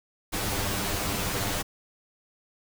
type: noise with comb filter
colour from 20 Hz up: pink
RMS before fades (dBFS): -29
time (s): 0.32-1.63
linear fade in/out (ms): 20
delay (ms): 10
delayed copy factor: +0.8
effects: none